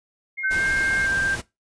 sine tone, 2137 Hz, C7, 36 cents sharp, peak -27 dBFS, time 0.37-1.07 s, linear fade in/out 20 ms
sine tone with pitch glide, 1542 to 1579 Hz, G6 to G6, -29 to +12 cents, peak -20 dBFS, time 0.43-1.36 s, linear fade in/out 20 ms, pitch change +41 cents, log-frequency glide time 0.54-0.62 s
pink noise, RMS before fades -32 dBFS, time 0.5-1.42 s, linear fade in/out 20 ms
effects noise-tail reverb RT60 0.2 s tail -19 dB re dry + resampled to 22050 Hz

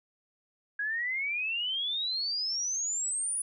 sine exponential sweep, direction up, 1637 to 9956 Hz, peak -29 dBFS, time 0.79-3.42 s, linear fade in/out 5 ms, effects none

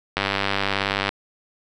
click train, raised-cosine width 0.3 ms, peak -5 dBFS, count 92, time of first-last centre 0.17-1.091 s, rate 98.8 Hz, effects none

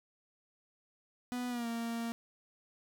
45% pulse tone with pitch glide, 246.9 to 231.7 Hz, B3 to A#3, 0 to -10 cents, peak -35 dBFS, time 1.32-2.12 s, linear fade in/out 0 ms, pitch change -110 cents, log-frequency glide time 1.49-1.67 s, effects 12-bit

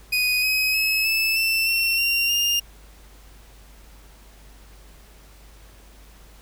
30% pulse tone with pitch steps, 2489 / 2533 / 2577 / 2622 / 2668 / 2714 / 2762 / 2810 Hz, D#7 / D#7 / E7 / E7 / E7 / E7 / F7 / F7, 0 / +30 / -40 / -10 / +20 / +50 / -20 / +10 cents, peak -16 dBFS, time 0.12-2.6 s, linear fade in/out 10 ms, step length 310 ms, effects added 50 Hz sine -46 dBFS peak until 6.41 s + pink hiss -52 dBFS RMS until 6.41 s

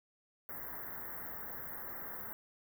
white band-stop noise, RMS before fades -44 dBFS, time 0.49-2.33 s, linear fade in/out 0 ms, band 2000 to 13000 Hz, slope 96 dB/octave, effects none

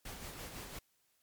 pink noise with tremolo, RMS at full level -45 dBFS, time 0.05-0.79 s, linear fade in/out 5 ms, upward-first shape sine, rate 5.9 Hz, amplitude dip 40%, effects white hiss -75 dBFS RMS until 1.22 s + MP3 96 kbps

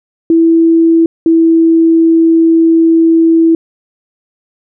sine tone pair in turn, 329.6 / 328.2 Hz, E4 / E4, 0 / -8 cents, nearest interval unison, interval 8 cents, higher first, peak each -4 dBFS, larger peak neither, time 0.3-1.06 / 1.26-3.55 s, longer second, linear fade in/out 2 ms, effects none

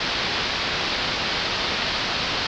white low-pass noise, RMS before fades -25 dBFS, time 0-2.47 s, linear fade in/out 5 ms, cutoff 4900 Hz, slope 48 dB/octave, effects none

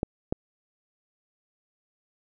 clicks, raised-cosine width 2 ms, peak -12 dBFS, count 2, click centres 0.031 / 0.325 s, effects none

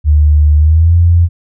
sine tone with pitch glide, 75 to 85.66 Hz, D2 to F2, +37 to -33 cents, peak -4 dBFS, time 0.04-1.29 s, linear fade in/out 50 ms, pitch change +230 cents, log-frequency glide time 0.57-0.95 s, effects none

